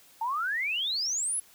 sine exponential sweep, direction up, 868 to 11175 Hz, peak -27 dBFS, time 0.21-1.4 s, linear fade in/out 5 ms, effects white hiss -57 dBFS RMS until 1.54 s

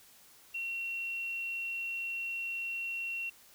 sine tone, 2731 Hz, F7, 39 cents flat, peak -34 dBFS, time 0.54-3.3 s, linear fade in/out 10 ms, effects white hiss -59 dBFS RMS until 3.54 s

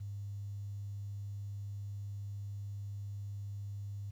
sine tone, 100.8 Hz, G2, 49 cents sharp, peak -39 dBFS, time 0-4.11 s, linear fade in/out 10 ms, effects 11-bit

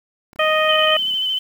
click train, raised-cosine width 5 ms, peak -21 dBFS, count 29, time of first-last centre 0.33-1.139 s, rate 34.6 Hz
harmonic tone, 622.3 Hz, D#5, in tune, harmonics 1 / 2 / 3 / 4 / 5, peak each -17 / -20 / -22 / -23 / -24 dBFS, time 0.39-0.97 s, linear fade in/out 5 ms
sine tone with vibrato, 3050 Hz, G7, 48 cents flat, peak -18 dBFS, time 0.68-1.39 s, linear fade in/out 10 ms, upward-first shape sine, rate 13 Hz, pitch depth 30 cents each way
effects high-pass 400 Hz 12 dB/octave + 7-bit

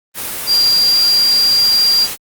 sine tone in noise, 4766 Hz, D8, 25 cents sharp, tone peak -9 dBFS, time 0.46-2.08 s, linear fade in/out 50 ms, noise white, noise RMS -23 dBFS, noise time 0.14-2.17 s, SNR +11 dB, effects Opus 32 kbps

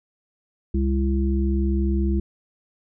harmonic tone, 67.3 Hz, C2, 49 cents sharp, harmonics 1 / 3 / 5, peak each -20 / -25 / -27 dBFS, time 0.74-2.2 s, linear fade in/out 5 ms, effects none

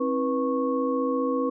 sine tone cluster, 266 / 321 / 489.4 / 1101 Hz, C4 / E4 / B4 / C#6, +29 / -46 / -16 / -12 cents, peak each -26 / -34 / -26 / -31 dBFS, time 0-1.5 s, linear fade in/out 10 ms, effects none

